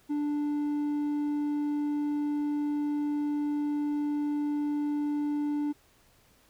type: tone with hard clipping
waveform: sine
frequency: 293.7 Hz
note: D4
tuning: in tune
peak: -28 dBFS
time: 0.09-5.73 s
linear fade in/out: 20 ms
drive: 3 dB
effects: pink hiss -63 dBFS RMS until 6.49 s